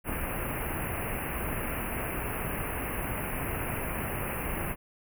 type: band-stop noise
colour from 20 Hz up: pink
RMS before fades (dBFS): -33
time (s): 0.04-4.76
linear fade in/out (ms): 50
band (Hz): 2800 to 9800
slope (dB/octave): 96
effects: none